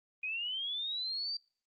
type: linear sweep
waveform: sine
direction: up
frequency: 2464 to 4699 Hz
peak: -34 dBFS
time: 0.23-1.37 s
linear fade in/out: 5 ms
effects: noise-tail reverb RT60 0.4 s tail -25 dB re dry + Opus 32 kbps